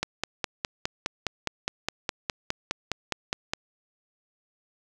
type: click train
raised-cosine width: 0.2 ms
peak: -9 dBFS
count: 18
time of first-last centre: 0.03-3.535 s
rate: 4.85 Hz
effects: none